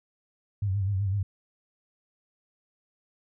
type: tone with vibrato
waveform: sine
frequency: 98.2 Hz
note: G2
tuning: 4 cents sharp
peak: -24 dBFS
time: 0.62-1.23 s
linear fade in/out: 5 ms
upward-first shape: sine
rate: 7.9 Hz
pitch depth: 84 cents each way
effects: none